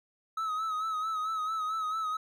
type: tone with vibrato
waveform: triangle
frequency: 1284 Hz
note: E6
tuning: 46 cents flat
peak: -28 dBFS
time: 0.37-2.17 s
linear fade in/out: 5 ms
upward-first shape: sine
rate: 4.5 Hz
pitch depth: 51 cents each way
effects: none